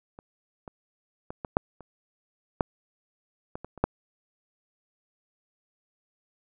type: clicks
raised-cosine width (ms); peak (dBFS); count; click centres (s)
1; -30 / -26 / -22 / -19 / -6 / -30 / -8 / -21 / -24 / -29 / -7; 11; 0.189 / 0.678 / 1.305 / 1.448 / 1.569 / 1.807 / 2.608 / 3.555 / 3.646 / 3.777 / 3.84
effects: none